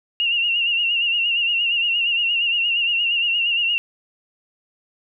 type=tone with vibrato; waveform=sine; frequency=2794 Hz; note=F7; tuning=in tune; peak=-17 dBFS; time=0.2-3.78 s; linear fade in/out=0 ms; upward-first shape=sine; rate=8.6 Hz; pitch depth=58 cents each way; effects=none